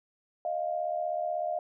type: tone pair together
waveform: sine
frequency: 622.3 / 698.5 Hz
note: D#5 / F5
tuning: 0 / 0 cents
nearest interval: major second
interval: 200 cents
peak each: -32 / -31 dBFS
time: 0.45-1.59 s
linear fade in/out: 2 ms
effects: none